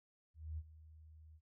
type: tone with ADSR envelope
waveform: sine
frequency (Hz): 78.4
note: D#2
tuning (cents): +14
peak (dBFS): -39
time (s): 0.34-1.41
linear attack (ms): 240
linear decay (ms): 46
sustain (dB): -17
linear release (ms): 58
effects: none